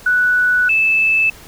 sine tone pair in turn, 1480 / 2626 Hz, F#6 / E7, 0 / -7 cents, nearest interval minor seventh, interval 993 cents, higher second, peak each -11 dBFS, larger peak neither, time 0.06-0.69 / 0.69-1.3 s, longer first, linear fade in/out 5 ms, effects pink hiss -40 dBFS RMS until 1.47 s

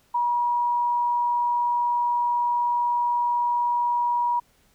sine tone, 961 Hz, B5, 48 cents flat, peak -20 dBFS, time 0.14-4.4 s, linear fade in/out 10 ms, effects pink hiss -62 dBFS RMS until 4.74 s

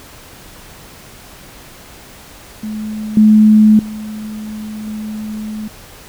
sine tone with level steps, 214.7 Hz, A3, 42 cents flat, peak -20 / -4 / -23 / -21 dBFS, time 2.63-5.68 s, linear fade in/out 5 ms, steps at 3.17 / 3.79 / 4.87 s, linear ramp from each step 2 ms, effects pink hiss -38 dBFS RMS until 6.08 s

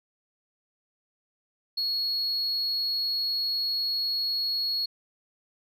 sine tone, 4332 Hz, C#8, 41 cents flat, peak -23 dBFS, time 1.77-4.86 s, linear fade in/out 10 ms, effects tanh soft clip ceiling -24 dBFS

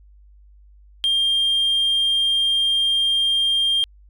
triangle tone, 3200 Hz, G7, 35 cents sharp, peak -14 dBFS, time 1.04-3.84 s, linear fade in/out 0 ms, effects tanh soft clip ceiling -11 dBFS + added 50 Hz sine -46 dBFS peak until 4.09 s

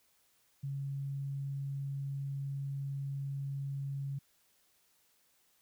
sine tone, 138.59 Hz, C#3, in tune, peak -35 dBFS, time 0.63-4.19 s, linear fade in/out 10 ms, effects white hiss -71 dBFS RMS until 5.61 s

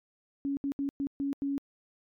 sine tone bursts at uneven times, 279 Hz, C#4, 11 cents sharp, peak -28 dBFS, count 6, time 0.45-0.57 / 0.64-0.72 / 0.79-0.89 / 1-1.07 / 1.2-1.33 / 1.42-1.58 s, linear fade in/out 0 ms, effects MP3 96 kbps

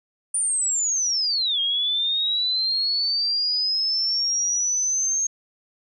sine linear two-way sweep, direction down then up, 9397 to 3223 to 6460 Hz, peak -20 dBFS, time 0.34-5.27 s, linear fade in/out 5 ms, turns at 1.6 s, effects none

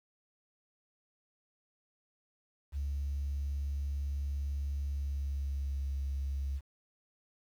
sine tone with pitch glide, 70.5 to 68.73 Hz, C#2 to C#2, +30 to -14 cents, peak -31 dBFS, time 2.72-6.61 s, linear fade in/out 50 ms, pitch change -44 cents, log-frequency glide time 4.82-5.87 s, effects tanh soft clip ceiling -28 dBFS + 10-bit

